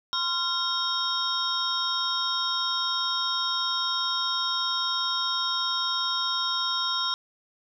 sine tone cluster, 1039 / 1382 / 3212 / 3757 / 5460 Hz, C6 / F6 / G7 / A#7 / F8, -12 / -19 / +41 / +13 / -40 cents, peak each -32 / -32 / -34 / -28 / -32 dBFS, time 0.13-7.14 s, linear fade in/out 0 ms, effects none

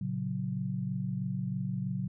sine chord, F# major, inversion first, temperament just, 115.62 / 138.75 / 185 Hz, A#2 / C#3 / F#3, -14 / +2 / 0 cents, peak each -37 / -35 / -34 dBFS, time 0.01-2.08 s, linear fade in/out 5 ms, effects none

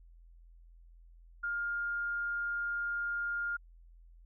sine tone, 1410 Hz, F6, 16 cents sharp, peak -32 dBFS, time 1.43-3.57 s, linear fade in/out 10 ms, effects added 42 Hz sine -54 dBFS peak until 4.25 s

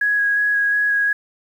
sine tone with vibrato, 1661 Hz, G#6, in tune, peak -15 dBFS, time 0.01-1.13 s, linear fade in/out 5 ms, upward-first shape square, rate 2.8 Hz, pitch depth 9 cents each way, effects 8-bit

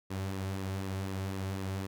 sawtooth tone with flanger, 96.1 Hz, G2, 34 cents flat, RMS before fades -36 dBFS, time 0.1-1.87 s, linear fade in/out 10 ms, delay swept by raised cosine 1.3 to 4.2 ms, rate 4 Hz, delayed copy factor -0.5, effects none

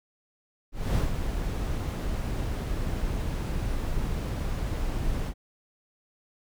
brown noise with ADSR envelope, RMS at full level -23 dBFS, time 0.72-5.34 s, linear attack 240 ms, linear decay 140 ms, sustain -6 dB, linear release 62 ms, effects none

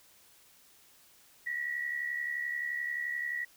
sine tone pair together, 1865.5 / 1937 Hz, A#6 / B6, +1 / -34 cents, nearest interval minor second, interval 65 cents, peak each -39 / -33 dBFS, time 1.46-3.45 s, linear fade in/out 10 ms, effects white hiss -61 dBFS RMS until 3.56 s

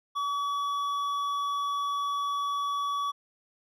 sine tone with hard clipping, 1138 Hz, C#6, 45 cents sharp, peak -29 dBFS, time 0.15-3.12 s, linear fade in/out 20 ms, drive 7 dB, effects none

